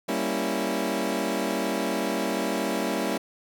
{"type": "chord", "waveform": "20% pulse", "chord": "G diminished seventh", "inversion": "none", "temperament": "equal", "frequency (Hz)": [196, 233.1, 277.2, 329.6], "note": ["G3", "Bb3", "Db4", "Fb4"], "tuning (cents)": [0, 0, 0, 0], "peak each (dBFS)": -26, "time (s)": [0.08, 3.18], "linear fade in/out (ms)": 10, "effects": []}